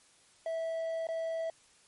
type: tone with dropouts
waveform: triangle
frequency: 654 Hz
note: E5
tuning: 14 cents flat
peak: -30 dBFS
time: 0.46-1.5 s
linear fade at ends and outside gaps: 2 ms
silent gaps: 1.07-1.087 s
effects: white hiss -63 dBFS RMS until 1.87 s + MP3 48 kbps